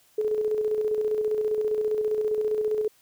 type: tone with tremolo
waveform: sine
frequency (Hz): 428.2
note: A4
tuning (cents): -47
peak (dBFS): -21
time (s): 0.18-2.88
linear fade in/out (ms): 5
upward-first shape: square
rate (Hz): 15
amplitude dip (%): 40
effects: white hiss -61 dBFS RMS until 3.01 s